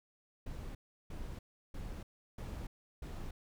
brown noise bursts, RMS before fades -43 dBFS, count 5, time 0.46-3.31 s, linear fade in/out 5 ms, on 290 ms, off 350 ms, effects none

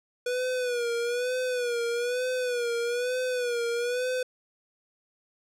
square tone with vibrato, 488.2 Hz, B4, 20 cents flat, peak -27 dBFS, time 0.26-4.23 s, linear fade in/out 5 ms, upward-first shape sine, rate 1.1 Hz, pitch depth 71 cents each way, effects low-pass 10000 Hz 12 dB/octave

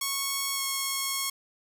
5% pulse tone with pitch glide, 1103 to 1091.6 Hz, C#6 to C#6, -9 to -27 cents, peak -16 dBFS, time 0.01-1.3 s, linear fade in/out 5 ms, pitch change -18 cents, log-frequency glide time 0.55-0.61 s, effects none

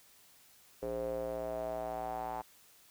square tone with band-pass filter sweep, 58.27 Hz, A#1, in tune, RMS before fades -38 dBFS, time 0.82-2.42 s, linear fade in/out 10 ms, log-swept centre 480 to 840 Hz, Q 5.9, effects white hiss -62 dBFS RMS until 2.9 s

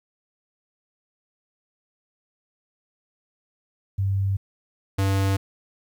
sine / square tone pair in turn, 97.7 / 97.36 Hz, G2 / G2, -5 / -11 cents, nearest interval unison, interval 6 cents, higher first, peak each -20 dBFS, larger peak neither, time 3.98-4.37 / 4.98-5.37 s, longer neither, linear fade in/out 10 ms, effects 10-bit

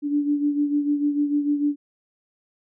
sine beating tone pair, 290 / 296.7 Hz, D4 / D4, -22 / +18 cents, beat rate 6.7 Hz, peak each -20 / -27 dBFS, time 0.02-1.76 s, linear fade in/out 50 ms, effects none

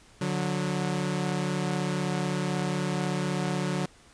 sawtooth tone pair together, 146.54 / 182.6 Hz, D3 / F#3, -3 / -23 cents, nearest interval major third, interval 380 cents, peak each -26 / -25 dBFS, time 0.21-3.86 s, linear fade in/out 5 ms, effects pink hiss -56 dBFS RMS until 4.13 s + resampled to 22050 Hz

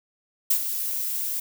violet noise with ADSR envelope, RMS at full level -19 dBFS, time 0.5-1.4 s, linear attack 8 ms, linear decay 79 ms, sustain -9 dB, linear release 6 ms, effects none

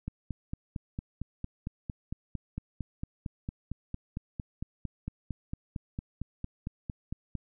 click train, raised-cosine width 5 ms, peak -22 dBFS, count 33, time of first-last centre 0.08-7.353 s, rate 4.4 Hz, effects none

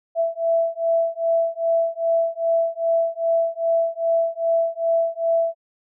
sine beating tone pair, 663 / 665.5 Hz, E5 / E5, +10 / +16 cents, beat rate 2.5 Hz, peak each -21 dBFS, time 0.15-5.55 s, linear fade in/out 50 ms, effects none

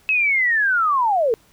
sine linear sweep, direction down, 2602 to 426.2 Hz, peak -15 dBFS, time 0.09-1.34 s, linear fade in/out 0 ms, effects pink hiss -55 dBFS RMS until 1.52 s

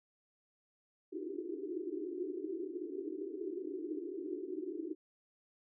white band-pass noise, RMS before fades -41 dBFS, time 1.12-4.95 s, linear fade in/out 20 ms, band 300 to 400 Hz, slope 96 dB/octave, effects none

